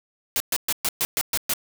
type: noise bursts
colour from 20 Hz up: white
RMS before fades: -23 dBFS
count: 8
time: 0.36-1.536 s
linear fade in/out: 0 ms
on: 42 ms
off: 120 ms
effects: none